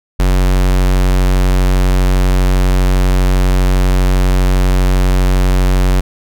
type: tone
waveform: square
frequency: 46.25 Hz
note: F#1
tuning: in tune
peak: -9 dBFS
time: 0.19-6.01 s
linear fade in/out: 10 ms
effects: none